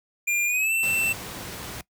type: tone with pitch glide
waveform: square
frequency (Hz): 2400 to 2678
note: D7 to E7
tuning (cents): +37 to +27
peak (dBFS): -22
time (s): 0.27-1.13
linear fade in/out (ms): 10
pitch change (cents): +190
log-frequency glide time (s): 0.46-0.73
type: noise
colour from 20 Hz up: pink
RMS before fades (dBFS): -36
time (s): 0.83-1.81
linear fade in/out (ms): 2
effects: noise-tail reverb RT60 0.1 s tail -20 dB re dry + high-pass 60 Hz 12 dB/octave